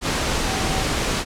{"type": "tone in noise", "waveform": "sine", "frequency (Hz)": 764, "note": "G5", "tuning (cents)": -45, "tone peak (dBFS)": -29, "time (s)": [0.44, 0.87], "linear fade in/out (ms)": 50, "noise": "pink", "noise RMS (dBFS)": -22, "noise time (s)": [0.01, 1.25], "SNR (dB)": -10, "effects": ["low-pass 8000 Hz 12 dB/octave"]}